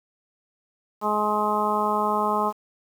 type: harmonic tone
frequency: 210.6 Hz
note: G#3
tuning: 24 cents sharp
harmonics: 1 / 2 / 3 / 4 / 5 / 6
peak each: -30 / -29 / -30 / -26 / -25 / -29 dBFS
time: 1.01-2.53 s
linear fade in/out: 50 ms
effects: 8-bit